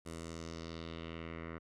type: tone with low-pass filter sweep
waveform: 10% pulse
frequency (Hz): 82.41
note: E2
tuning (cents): 0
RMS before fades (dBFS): -45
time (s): 0.05-1.59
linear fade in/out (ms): 20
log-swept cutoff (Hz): 9900 to 1700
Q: 2.2
effects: none